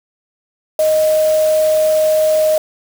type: tone in noise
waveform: sine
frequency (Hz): 622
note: D#5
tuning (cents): -1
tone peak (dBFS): -10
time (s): 0.79-2.58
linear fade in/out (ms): 2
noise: white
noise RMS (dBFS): -28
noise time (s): 0.79-2.58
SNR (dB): +15
effects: none